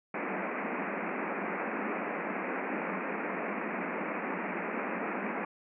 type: band-pass noise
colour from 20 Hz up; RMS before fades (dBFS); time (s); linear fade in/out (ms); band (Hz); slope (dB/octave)
pink; -35; 0.14-5.45; 5; 180 to 2500; 96
effects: none